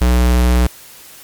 square tone, 61.2 Hz, B1, 15 cents flat, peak -10 dBFS, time 0.01-0.67 s, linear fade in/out 5 ms, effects white hiss -39 dBFS RMS until 1.23 s + MP3 96 kbps

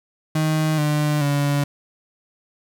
35% pulse tone with pitch steps, 156.2 / 149.58 / 143.24 Hz, D#3 / D3 / D3, +7 / +32 / -43 cents, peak -16 dBFS, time 0.35-1.64 s, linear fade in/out 5 ms, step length 430 ms, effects none

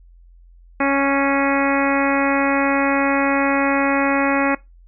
harmonic tone with a mistuned harmonic, 277.2 Hz, C#4, in tune, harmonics 1 / 2 / 3 / 4 / 5 / 6 / 7 / 8 / 9, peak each -19 / -22 / -24 / -25 / -26 / -27 / -27 / -28 / -29 dBFS, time 0.8-4.55 s, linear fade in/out 5 ms, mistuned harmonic 8, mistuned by -23 cents, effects noise-tail reverb RT60 0.2 s tail -21 dB re dry + added 43 Hz sine -44 dBFS peak until 4.87 s

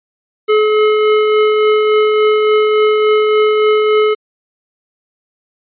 square tone with tremolo, 427.4 Hz, G#4, 50 cents sharp, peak -8 dBFS, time 0.48-4.15 s, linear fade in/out 20 ms, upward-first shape triangle, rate 3.5 Hz, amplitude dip 30%, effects resampled to 8000 Hz

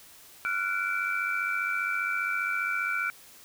sine tone cluster, 1380 / 1475 / 2325 Hz, F6 / F#6 / D7, -21 / -6 / -18 cents, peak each -31 dBFS, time 0.45-3.1 s, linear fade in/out 0 ms, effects white hiss -52 dBFS RMS until 3.44 s

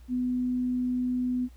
sine tone, 249.9 Hz, B3, 21 cents sharp, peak -25 dBFS, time 0.08-1.49 s, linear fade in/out 50 ms, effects added 60 Hz sine -47 dBFS peak until 1.56 s + pink hiss -63 dBFS RMS until 1.56 s

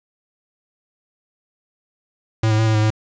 square tone with pitch steps, 110.8 / 108.3 / 111.4 / 109.8 / 107.3 / 108.6 Hz, A2 / A2 / A2 / A2 / A2 / A2, +13 / -27 / +22 / -3 / -43 / -22 cents, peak -15 dBFS, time 2.43-2.904 s, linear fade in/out 5 ms, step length 79 ms, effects resampled to 16000 Hz + 7-bit

